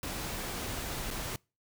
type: noise with dropouts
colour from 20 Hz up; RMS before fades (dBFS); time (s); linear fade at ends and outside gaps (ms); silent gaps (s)
pink; -37; 0.03-1.36; 1; 1.105-1.11
effects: noise-tail reverb RT60 0.3 s tail -26 dB re dry